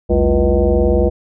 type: tone with frequency modulation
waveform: sine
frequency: 215 Hz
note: A3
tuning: 40 cents flat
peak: -10 dBFS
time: 0.09-1.1 s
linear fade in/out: 20 ms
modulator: 136 Hz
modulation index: 2.8
effects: none